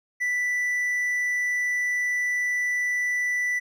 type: tone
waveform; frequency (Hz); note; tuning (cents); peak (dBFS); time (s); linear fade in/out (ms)
triangle; 1975.5; B6; 0; -21; 0.2-3.6; 20
effects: none